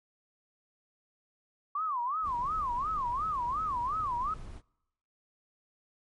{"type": "tone with vibrato", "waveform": "sine", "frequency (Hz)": 1108.7, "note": "C#6", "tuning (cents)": 0, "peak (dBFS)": -29, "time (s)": [1.75, 4.34], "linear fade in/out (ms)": 5, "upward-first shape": "sine", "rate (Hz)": 2.8, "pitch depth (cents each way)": 270}
{"type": "noise", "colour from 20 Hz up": "brown", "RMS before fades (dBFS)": -44, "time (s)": [2.22, 4.62], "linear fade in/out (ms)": 50}
{"effects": ["noise-tail reverb RT60 0.9 s tail -26 dB re dry", "MP3 48 kbps"]}